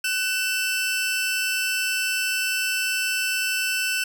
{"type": "tone pair together", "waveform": "sawtooth", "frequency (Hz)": [1510.4, 2661], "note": ["F#6", "E7"], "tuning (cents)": [35, 16], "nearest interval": "minor seventh", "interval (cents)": 981, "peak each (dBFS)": [-23, -21], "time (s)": [0.04, 4.04], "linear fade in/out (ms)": 5, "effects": []}